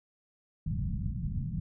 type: low-pass noise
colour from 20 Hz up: white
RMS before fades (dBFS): -33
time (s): 0.66-1.6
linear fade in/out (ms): 5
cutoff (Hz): 190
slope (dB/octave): 48
effects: none